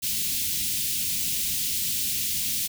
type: band-stop noise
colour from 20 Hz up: white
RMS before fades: -27 dBFS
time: 0.02-2.68 s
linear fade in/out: 20 ms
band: 260 to 2600 Hz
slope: 24 dB/octave
effects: none